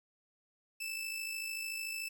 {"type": "tone with amplitude modulation", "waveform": "sawtooth", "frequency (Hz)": 2637, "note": "E7", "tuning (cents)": 0, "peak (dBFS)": -32, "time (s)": [0.8, 2.09], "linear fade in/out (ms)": 10, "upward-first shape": "sine", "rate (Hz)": 53.5, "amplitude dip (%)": 50, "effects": ["11-bit"]}